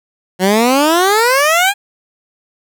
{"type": "exponential sweep", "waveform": "15% pulse", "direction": "up", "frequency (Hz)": [179.6, 830.6], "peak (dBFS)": -3, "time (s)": [0.39, 1.74], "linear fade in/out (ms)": 50, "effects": []}